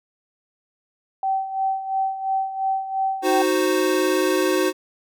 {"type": "tone with tremolo", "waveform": "sine", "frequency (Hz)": 771, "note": "G5", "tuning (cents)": -29, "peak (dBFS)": -18, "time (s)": [1.23, 3.42], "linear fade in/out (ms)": 2, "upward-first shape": "sine", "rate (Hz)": 2.9, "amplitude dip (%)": 70}
{"type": "chord", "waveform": "square", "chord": "C diminished", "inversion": "first", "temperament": "equal", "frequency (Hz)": [311.1, 370, 523.3], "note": ["Eb4", "Gb4", "C5"], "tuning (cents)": [0, 0, 0], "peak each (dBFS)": [-24, -21, -25], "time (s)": [3.22, 4.73], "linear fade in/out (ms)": 50}
{"effects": []}